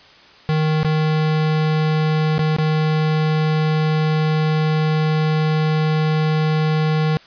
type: tone with dropouts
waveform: square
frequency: 155.56 Hz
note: D#3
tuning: in tune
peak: -16 dBFS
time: 0.49-7.17 s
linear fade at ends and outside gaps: 0 ms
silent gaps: 0.831-0.847 / 2.381-2.392 / 2.565-2.585 s
effects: white hiss -46 dBFS RMS until 7.26 s + resampled to 11025 Hz